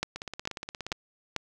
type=two click trains; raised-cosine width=0.2 ms; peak=-19 / -11 dBFS; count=14 / 4; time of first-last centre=0.16-0.925 / 0.03-1.363 s; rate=17 / 2.25 Hz; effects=none